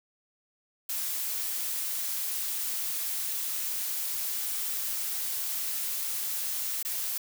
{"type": "noise with dropouts", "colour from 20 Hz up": "blue", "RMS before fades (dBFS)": -32, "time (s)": [0.89, 7.18], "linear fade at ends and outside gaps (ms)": 5, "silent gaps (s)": [6.829, 6.849], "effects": []}